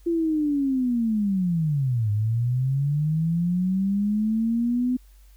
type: linear two-way sweep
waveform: sine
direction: down then up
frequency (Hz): 343.1 to 102.5 to 254.1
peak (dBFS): -20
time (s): 0.06-4.97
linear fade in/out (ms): 10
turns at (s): 2.11
effects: added 48 Hz sine -48 dBFS peak until 5.36 s + white hiss -62 dBFS RMS until 5.36 s